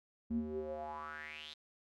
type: tone with band-pass filter sweep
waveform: square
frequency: 76.4 Hz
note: D#2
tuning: 31 cents flat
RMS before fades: -42 dBFS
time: 0.3-1.54 s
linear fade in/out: 10 ms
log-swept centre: 200 to 3900 Hz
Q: 6.4
effects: none